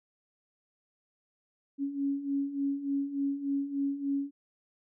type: beating tone pair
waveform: sine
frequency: 276.5 / 279.9 Hz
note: C#4 / C#4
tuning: -4 / +17 cents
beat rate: 3.4 Hz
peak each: -35 / -30 dBFS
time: 1.78-4.31 s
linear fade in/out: 50 ms
effects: none